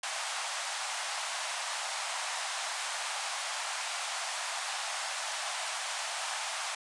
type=band-pass noise; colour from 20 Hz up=pink; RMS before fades=-36 dBFS; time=0.03-6.75 s; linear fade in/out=5 ms; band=660 to 9900 Hz; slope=48 dB/octave; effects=resampled to 24000 Hz